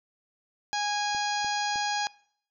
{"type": "harmonic tone", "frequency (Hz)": 825, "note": "G#5", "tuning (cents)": -12, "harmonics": [1, 2, 3, 4, 5, 6, 7, 8], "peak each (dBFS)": [-29, -34, -39, -39, -38, -37, -42, -40], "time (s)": [0.73, 2.07], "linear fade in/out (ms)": 0}
{"type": "clicks", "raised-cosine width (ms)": 2, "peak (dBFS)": -32, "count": 3, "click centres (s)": [1.148, 1.446, 1.758]}
{"effects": ["noise-tail reverb RT60 0.6 s tail -22 dB re dry"]}